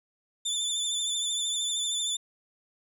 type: tone with vibrato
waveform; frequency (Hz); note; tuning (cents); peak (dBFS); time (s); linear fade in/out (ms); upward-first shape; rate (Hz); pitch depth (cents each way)
25% pulse; 3526; A7; +3; -23; 0.45-2.17; 10; triangle; 13; 48
effects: none